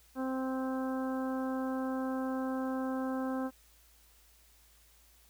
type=harmonic tone; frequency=261.5 Hz; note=C4; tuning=1 cent flat; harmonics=1 / 2 / 3 / 4 / 5 / 6; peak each=-33 / -39 / -43 / -45 / -47 / -49 dBFS; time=0.15-3.51 s; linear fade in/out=50 ms; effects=added 56 Hz sine -64 dBFS peak until 5.29 s + white hiss -64 dBFS RMS until 5.29 s